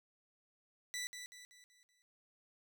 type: tone with echo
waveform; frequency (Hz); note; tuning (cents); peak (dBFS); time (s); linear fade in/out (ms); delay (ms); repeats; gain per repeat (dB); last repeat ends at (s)
15% pulse; 1975.5; B6; 0; -33; 0.94-1.07; 0; 190; 5; -7; 2.02
effects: none